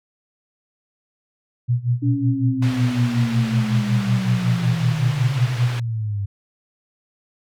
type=tone with tremolo; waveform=sine; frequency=121.4 Hz; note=B2; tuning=29 cents flat; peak=-14 dBFS; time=1.68-5.69 s; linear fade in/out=20 ms; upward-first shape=sine; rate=5.4 Hz; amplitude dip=90%
type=linear sweep; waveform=sine; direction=down; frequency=287.9 to 97.9 Hz; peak=-21 dBFS; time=2.02-6.26 s; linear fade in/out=10 ms
type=low-pass noise; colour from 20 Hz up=white; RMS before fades=-34 dBFS; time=2.62-5.8 s; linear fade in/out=5 ms; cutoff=2900 Hz; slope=12 dB/octave
effects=none